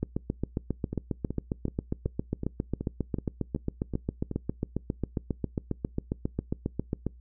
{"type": "two click trains", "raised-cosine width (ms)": 3, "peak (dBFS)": [-19, -15], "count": [10, 53], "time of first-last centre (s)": [[0.93, 4.313], [0.03, 7.067]], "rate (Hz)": [2.66, 7.39], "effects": ["noise-tail reverb RT60 0.2 s tail -25 dB re dry", "added 60 Hz sine -48 dBFS peak until 7.2 s"]}